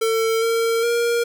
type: tone with pitch steps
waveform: square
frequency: 450.1 / 457.8 / 470.6 Hz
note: A4 / A#4 / A#4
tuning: +39 / -31 / +16 cents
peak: -18 dBFS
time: 0.01-1.24 s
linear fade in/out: 10 ms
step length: 410 ms
effects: none